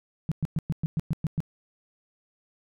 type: tone bursts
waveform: sine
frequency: 157.7 Hz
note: D#3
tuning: 24 cents sharp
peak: -22 dBFS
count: 9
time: 0.29-1.404 s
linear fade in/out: 0 ms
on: 26 ms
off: 110 ms
effects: none